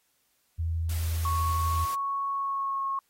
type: tone with vibrato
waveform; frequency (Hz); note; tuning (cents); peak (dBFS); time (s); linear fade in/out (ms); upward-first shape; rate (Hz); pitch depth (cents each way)
sine; 82.41; E2; 0; -26; 0.58-1.86; 20; sine; 12; 8
type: noise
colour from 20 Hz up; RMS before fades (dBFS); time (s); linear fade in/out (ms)
white; -41; 0.89-1.95; 5
type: tone with pitch glide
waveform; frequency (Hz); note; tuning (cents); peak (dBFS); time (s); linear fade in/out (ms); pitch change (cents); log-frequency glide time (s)
sine; 1107 to 1089.9; C#6 to C#6; -3 to -30; -27; 1.25-2.99; 2; -27; 2.3-2.87
effects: white hiss -71 dBFS RMS until 3.09 s + AAC 48 kbps